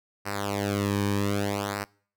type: tone with flanger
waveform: sawtooth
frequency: 101 Hz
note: G#2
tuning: 48 cents flat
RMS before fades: -28 dBFS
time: 0.25-1.85 s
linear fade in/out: 20 ms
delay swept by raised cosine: 0.29 to 1.49 ms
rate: 0.63 Hz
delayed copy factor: -0.85
effects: noise-tail reverb RT60 0.5 s tail -25 dB re dry